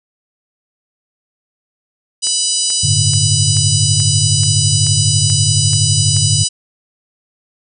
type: harmonic tone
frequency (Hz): 987.8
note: B5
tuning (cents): 0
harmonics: 3 / 4 / 5 / 6 / 7 / 8 / 9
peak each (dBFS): -23 / -24 / -19 / -22 / -24 / -22 / -19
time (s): 2.22-6.49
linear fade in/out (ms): 20
type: click train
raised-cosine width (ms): 0.3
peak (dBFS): -16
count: 10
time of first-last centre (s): 2.27-6.166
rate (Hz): 2.31
type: chord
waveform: sine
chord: G suspended second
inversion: none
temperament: equal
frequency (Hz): 98 / 110 / 146.83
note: G2 / A2 / D3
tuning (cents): 0 / 0 / 0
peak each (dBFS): -17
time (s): 2.83-6.44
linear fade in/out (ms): 10
effects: none